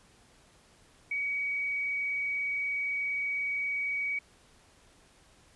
sine tone with frequency modulation, 2262 Hz, C#7, 34 cents sharp, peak -29 dBFS, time 1.11-4.19 s, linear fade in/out 5 ms, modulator 65 Hz, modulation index 0.36, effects pink hiss -61 dBFS RMS until 5.55 s + resampled to 24000 Hz

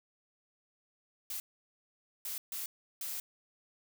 blue noise bursts at uneven times, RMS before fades -39 dBFS, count 4, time 1.3-1.4 / 2.25-2.38 / 2.52-2.66 / 3.01-3.2 s, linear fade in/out 2 ms, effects none

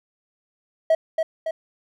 triangle tone with echo, 644 Hz, E5, 41 cents flat, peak -11 dBFS, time 0.9-0.95 s, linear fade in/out 5 ms, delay 280 ms, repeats 2, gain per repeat -5 dB, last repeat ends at 1.51 s, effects tanh soft clip ceiling -8 dBFS

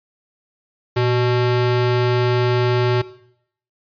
square ring-modulated tone, 245.9 Hz, B3, 7 cents flat, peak -13 dBFS, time 0.96-3.02 s, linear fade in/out 10 ms, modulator 128 Hz, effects noise-tail reverb RT60 0.7 s tail -18 dB re dry + resampled to 11025 Hz

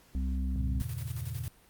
harmonic tone, 65 Hz, C2, 11 cents flat, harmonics 1 / 3 / 4, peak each -29 / -39 / -41 dBFS, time 0.15-0.82 s, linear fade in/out 0 ms
sine chord, E diminished seventh, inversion none, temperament just, 82.41 / 98.89 / 118.67 / 142.4 Hz, E2 / G2 / Bb2 / Db3, 0 / +16 / +31 / +47 cents, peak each -40 / -42 / -37 / -41 dBFS, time 0.56-1.48 s, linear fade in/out 0 ms
white noise with tremolo, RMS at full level -46 dBFS, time 0.8-1.48 s, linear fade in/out 0 ms, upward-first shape square, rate 11 Hz, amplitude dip 55%
effects pink hiss -61 dBFS RMS until 1.69 s + Opus 48 kbps

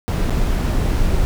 brown noise with dropouts, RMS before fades -17 dBFS, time 0.08-1.25 s, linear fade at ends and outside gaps 0 ms, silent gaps 0.296-0.306 s, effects none

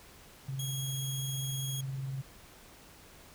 sine tone with tremolo, 134.2 Hz, C3, 44 cents sharp, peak -32 dBFS, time 0.48-2.22 s, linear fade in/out 10 ms, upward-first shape triangle, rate 20 Hz, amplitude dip 45%
15% pulse tone, 3295 Hz, G#7, 14 cents flat, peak -30 dBFS, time 0.59-1.81 s, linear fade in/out 5 ms
effects pink hiss -55 dBFS RMS until 3.34 s

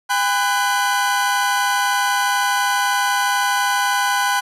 40% pulse tone cluster, 808 / 1006 / 1493 Hz, G#5 / B5 / F#6, -48 / +32 / +15 cents, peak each -20 dBFS, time 0.09-4.41 s, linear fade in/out 20 ms, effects resampled to 32000 Hz

